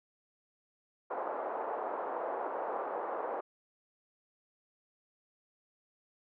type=band-pass noise; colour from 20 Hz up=pink; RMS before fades=-37 dBFS; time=1.1-3.41 s; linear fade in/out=10 ms; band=450 to 1100 Hz; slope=24 dB/octave; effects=none